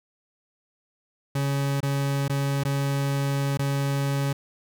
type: tone with dropouts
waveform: 40% pulse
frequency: 139.4 Hz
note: C#3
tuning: 10 cents sharp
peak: -22 dBFS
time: 1.35-4.33 s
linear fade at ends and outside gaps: 5 ms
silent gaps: 1.805-1.829 / 2.281-2.296 / 2.636-2.65 / 3.574-3.591 s
effects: none